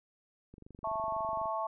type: click train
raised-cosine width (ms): 3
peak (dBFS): -38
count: 23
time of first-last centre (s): 0.54-1.457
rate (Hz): 24
type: chord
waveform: sine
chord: A major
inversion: second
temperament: just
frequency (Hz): 660 / 880 / 1100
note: E5 / A5 / C#6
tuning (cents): +2 / 0 / -14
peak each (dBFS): -36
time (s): 0.84-1.67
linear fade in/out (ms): 5
effects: none